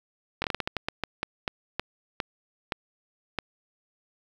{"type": "slowing click train", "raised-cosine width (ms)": 0.3, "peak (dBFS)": -11, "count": 16, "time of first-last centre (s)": [0.42, 3.387], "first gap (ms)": 21, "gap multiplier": 1.28, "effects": ["7-bit"]}